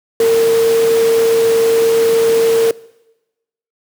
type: tone in noise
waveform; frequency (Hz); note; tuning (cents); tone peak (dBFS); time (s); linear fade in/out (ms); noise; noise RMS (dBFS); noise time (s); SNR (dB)
sine; 456.4; A#4; -37; -8; 0.2-2.71; 2; pink; -23; 0.2-2.71; +12
effects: noise-tail reverb RT60 1.0 s tail -22 dB re dry + high-pass 200 Hz 12 dB/octave